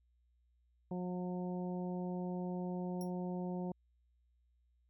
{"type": "harmonic tone", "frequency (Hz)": 180, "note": "F#3", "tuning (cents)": -47, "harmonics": [1, 2, 3, 4, 5], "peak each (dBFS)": [-38, -44, -48, -50, -52], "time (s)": [0.91, 3.72], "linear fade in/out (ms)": 2}
{"type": "tone with exponential decay", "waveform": "10% pulse", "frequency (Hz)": 5588, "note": "F8", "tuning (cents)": 0, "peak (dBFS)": -40, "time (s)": [3.01, 3.11], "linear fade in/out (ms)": 1, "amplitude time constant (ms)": 21}
{"effects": ["added 60 Hz sine -70 dBFS peak until 4.89 s"]}